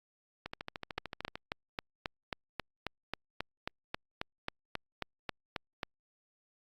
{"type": "two click trains", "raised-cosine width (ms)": 0.3, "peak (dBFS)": [-23, -18], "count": [13, 19], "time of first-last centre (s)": [[0.46, 1.356], [0.98, 5.832]], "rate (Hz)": [13.4, 3.71], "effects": ["Opus 48 kbps"]}